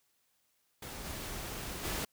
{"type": "noise with level steps", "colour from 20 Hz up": "pink", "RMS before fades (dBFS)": [-44, -41, -36], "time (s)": [0.82, 2.05], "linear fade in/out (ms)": 5, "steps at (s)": [1.04, 1.83], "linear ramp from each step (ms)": 20, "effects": ["white hiss -75 dBFS RMS until 2.12 s"]}